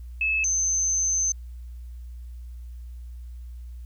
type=tone pair in turn; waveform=sine; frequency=2600 / 6213 Hz; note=E7 / G8; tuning=-24 / -16 cents; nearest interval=octave + minor third; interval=1508 cents; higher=second; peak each=-21 dBFS; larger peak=neither; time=0.21-0.44 / 0.44-1.32 s; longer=second; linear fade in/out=2 ms; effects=added 60 Hz sine -36 dBFS peak until 3.85 s + white hiss -66 dBFS RMS until 3.85 s